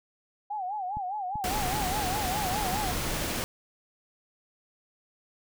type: tone with vibrato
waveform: sine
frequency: 786 Hz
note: G5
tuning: 4 cents sharp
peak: -30 dBFS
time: 0.5-2.92 s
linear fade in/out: 10 ms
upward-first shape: sine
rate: 4.9 Hz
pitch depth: 150 cents each way
type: click train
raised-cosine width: 5 ms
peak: -26 dBFS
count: 5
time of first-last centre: 0.97-2.514 s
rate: 2.59 Hz
type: noise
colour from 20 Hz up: pink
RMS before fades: -31 dBFS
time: 1.44-3.44 s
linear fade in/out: 0 ms
effects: none